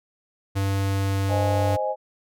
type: tone with pitch glide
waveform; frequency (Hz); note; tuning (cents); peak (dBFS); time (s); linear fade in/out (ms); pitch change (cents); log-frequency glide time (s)
square; 98 to 97.44; G2 to G2; 0 to -10; -22; 0.55-1.77; 20; -10; 0.71-1.64
type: chord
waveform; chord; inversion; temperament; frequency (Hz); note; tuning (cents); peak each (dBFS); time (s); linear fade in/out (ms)
sine; Ab major; first; equal; 523.3 / 622.3 / 830.6; C5 / Eb5 / Ab5; 0 / 0 / 0; -27; 1.28-1.96; 50
effects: none

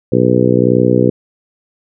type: harmonic tone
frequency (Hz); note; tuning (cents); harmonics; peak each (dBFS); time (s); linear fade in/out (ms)
61.74; B1; 0; 2 / 3 / 4 / 5 / 6 / 7 / 8; -16 / -16 / -16 / -16 / -16 / -16 / -16; 0.12-1.1; 5
effects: none

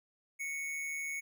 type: tone with amplitude modulation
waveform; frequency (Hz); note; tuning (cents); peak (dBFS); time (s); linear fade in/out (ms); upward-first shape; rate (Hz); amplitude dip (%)
square; 2213; C#7; -3; -35; 0.39-1.21; 20; sine; 153; 40
effects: none

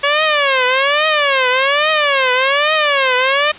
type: tone with vibrato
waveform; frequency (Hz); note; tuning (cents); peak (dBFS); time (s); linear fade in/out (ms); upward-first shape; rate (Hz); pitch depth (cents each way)
10% pulse; 560; C#5; +18; -3; 0.03-3.52; 10; triangle; 1.2; 210
effects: white hiss -34 dBFS RMS until 3.58 s + resampled to 8000 Hz

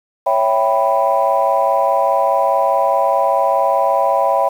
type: chord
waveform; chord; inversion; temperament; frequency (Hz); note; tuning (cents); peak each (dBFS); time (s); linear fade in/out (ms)
sine; C# half-diminished seventh; none; equal; 554.4 / 659.3 / 784 / 987.8; C#5 / E5 / G5 / B5; 0 / 0 / 0 / 0; -17; 0.26-4.49; 10
effects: tanh soft clip ceiling -3 dBFS + 7-bit

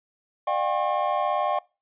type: tone cluster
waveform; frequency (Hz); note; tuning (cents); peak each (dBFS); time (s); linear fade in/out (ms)
triangle; 601 / 715 / 793 / 1083; D5 / F5 / G5 / C#6; +40 / +41 / +20 / -41; -26; 0.47-1.59; 5
effects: noise-tail reverb RT60 0.3 s tail -24 dB re dry + resampled to 8000 Hz

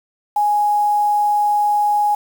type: tone with quantisation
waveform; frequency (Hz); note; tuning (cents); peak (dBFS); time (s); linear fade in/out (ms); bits
sine; 830.6; G#5; 0; -13; 0.36-2.15; 5; 6
effects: none

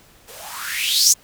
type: noise with band-pass filter sweep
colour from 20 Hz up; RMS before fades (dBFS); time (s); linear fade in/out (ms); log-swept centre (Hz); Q
violet; -20; 0.27-1.14; 20; 420 to 6800; 6
effects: pink hiss -51 dBFS RMS until 1.23 s

